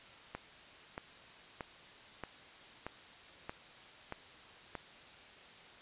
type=click train; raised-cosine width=0.5 ms; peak=-25 dBFS; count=8; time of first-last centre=0.35-4.753 s; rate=1.59 Hz; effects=white hiss -55 dBFS RMS until 5.81 s + resampled to 8000 Hz